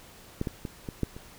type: clicks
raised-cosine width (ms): 3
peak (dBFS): -15 / -17 / -21 / -21 / -13 / -28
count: 6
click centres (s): 0.414 / 0.472 / 0.652 / 0.888 / 1.033 / 1.165
effects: pink hiss -51 dBFS RMS until 1.38 s